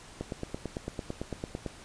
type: click train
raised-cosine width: 2 ms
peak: -20 dBFS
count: 14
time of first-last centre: 0.21-1.663 s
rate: 8.95 Hz
effects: pink hiss -50 dBFS RMS until 1.84 s + resampled to 22050 Hz